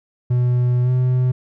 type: tone with pitch glide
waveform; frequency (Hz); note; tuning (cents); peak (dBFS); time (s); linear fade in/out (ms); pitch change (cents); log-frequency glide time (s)
triangle; 123.47 to 126.72; B2 to B2; 0 to +45; -12; 0.3-1.32; 10; +45; 0.83-0.9
effects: none